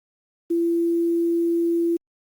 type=tone with quantisation; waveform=sine; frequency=338.2 Hz; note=E4; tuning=44 cents sharp; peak=-18 dBFS; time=0.5-1.97 s; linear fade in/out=10 ms; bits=8; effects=Opus 48 kbps